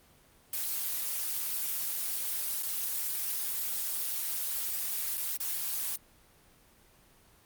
blue noise with dropouts, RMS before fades -33 dBFS, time 0.53-5.96 s, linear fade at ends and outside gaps 2 ms, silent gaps 2.626-2.631 / 5.172-5.176 / 5.368-5.402 s, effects pink hiss -61 dBFS RMS until 7.45 s + Opus 24 kbps

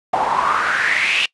pink noise with band-pass filter sweep, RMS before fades -18 dBFS, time 0.13-1.26 s, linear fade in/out 5 ms, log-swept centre 750 to 2900 Hz, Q 5.6, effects noise-tail reverb RT60 0.1 s tail -22 dB re dry + resampled to 24000 Hz

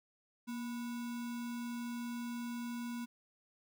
sine tone with sample-and-hold, 237.1 Hz, A#3, 30 cents sharp, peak -38 dBFS, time 0.47-3.06 s, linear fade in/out 20 ms, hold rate 1225 Hz, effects none

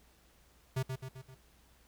square tone with echo, 130.81 Hz, C3, in tune, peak -31 dBFS, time 0.76-0.83 s, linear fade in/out 10 ms, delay 130 ms, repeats 4, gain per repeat -5 dB, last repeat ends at 1.35 s, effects added 60 Hz sine -66 dBFS peak until 1.87 s + pink hiss -66 dBFS RMS until 1.87 s

